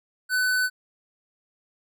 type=tone with hard clipping; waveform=sine; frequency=1504 Hz; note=F#6; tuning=28 cents sharp; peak=-22 dBFS; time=0.29-0.7 s; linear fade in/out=50 ms; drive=18 dB; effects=none